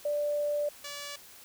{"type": "tone pair in turn", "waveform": ["sine", "5% pulse"], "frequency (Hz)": [587.3, 575.5], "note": ["D5", "D5"], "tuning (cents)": [0, -35], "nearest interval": "unison", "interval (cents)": 35, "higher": "first", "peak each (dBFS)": -27, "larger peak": "neither", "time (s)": [[0.05, 0.69], [0.84, 1.16]], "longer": "first", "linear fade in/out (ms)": 5, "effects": ["white hiss -52 dBFS RMS until 1.44 s"]}